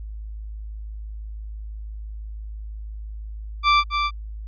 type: tone with echo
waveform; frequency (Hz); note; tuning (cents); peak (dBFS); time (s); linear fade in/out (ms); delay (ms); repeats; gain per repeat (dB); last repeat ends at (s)
sawtooth; 1172; D6; -4; -10; 3.63-3.84; 50; 270; 1; -6; 4.11
effects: added 53 Hz sine -31 dBFS peak until 4.47 s + resampled to 11025 Hz